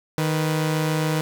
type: tone pair together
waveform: sawtooth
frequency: 155.57 / 493.9 Hz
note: D#3 / B4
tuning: 0 / 0 cents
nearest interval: octave + minor sixth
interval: 2000 cents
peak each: -17 / -25 dBFS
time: 0.18-1.21 s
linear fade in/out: 0 ms
effects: none

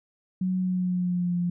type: tone with pitch glide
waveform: sine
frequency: 185 to 175.32 Hz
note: F#3 to F3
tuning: 0 to +7 cents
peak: -23 dBFS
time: 0.41-1.5 s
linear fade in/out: 5 ms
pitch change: -93 cents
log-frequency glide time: 0.58-1.37 s
effects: none

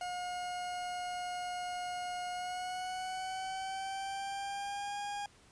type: tone with pitch glide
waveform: 40% pulse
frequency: 718 to 815.3 Hz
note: F5 to G#5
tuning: +48 to -32 cents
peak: -36 dBFS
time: 0.01-5.26 s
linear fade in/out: 2 ms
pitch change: +220 cents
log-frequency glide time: 2.3-4.98 s
effects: pink hiss -62 dBFS RMS until 5.51 s + resampled to 22050 Hz

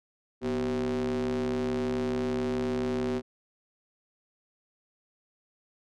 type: ring-modulated tone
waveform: square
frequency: 69.3 Hz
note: C#2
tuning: in tune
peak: -25 dBFS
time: 0.41-3.22 s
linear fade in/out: 50 ms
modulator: 313 Hz
effects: low-pass 6000 Hz 12 dB/octave

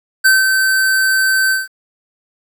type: tone with ADSR envelope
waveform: square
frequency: 1542 Hz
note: G6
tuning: 29 cents flat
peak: -7 dBFS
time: 0.24-1.68 s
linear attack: 17 ms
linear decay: 180 ms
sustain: -5 dB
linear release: 170 ms
effects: 8-bit

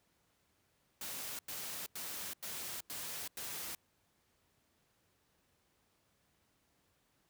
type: noise bursts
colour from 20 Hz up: white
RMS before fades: -43 dBFS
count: 6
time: 1.01-3.75 s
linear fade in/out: 2 ms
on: 380 ms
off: 92 ms
effects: pink hiss -75 dBFS RMS until 7.29 s + high-pass 60 Hz 12 dB/octave

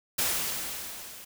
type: noise with level ramp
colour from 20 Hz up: white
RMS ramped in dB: -26 to -46 dBFS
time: 0.18-1.25 s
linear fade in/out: 10 ms
effects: none

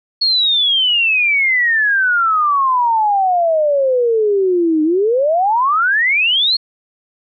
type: exponential two-way sweep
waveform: sine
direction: down then up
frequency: 4375 to 303.3 to 4375 Hz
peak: -11 dBFS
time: 0.21-6.57 s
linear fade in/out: 10 ms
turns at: 4.83 s
effects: none

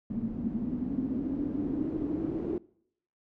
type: noise with low-pass filter sweep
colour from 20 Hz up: white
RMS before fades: -32 dBFS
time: 0.1-2.58 s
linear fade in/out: 2 ms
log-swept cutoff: 220 to 340 Hz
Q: 8.4
effects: noise-tail reverb RT60 0.7 s tail -23 dB re dry

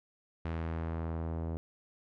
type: tone with low-pass filter sweep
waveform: sawtooth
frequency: 81.8 Hz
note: E2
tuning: 13 cents flat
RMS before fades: -36 dBFS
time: 0.45-1.57 s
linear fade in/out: 0 ms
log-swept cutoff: 2400 to 650 Hz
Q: 0.88
effects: none

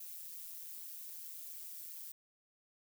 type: noise with amplitude modulation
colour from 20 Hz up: violet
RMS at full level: -45 dBFS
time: 0-2.12 s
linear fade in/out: 5 ms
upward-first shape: sine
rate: 166 Hz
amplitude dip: 65%
effects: none

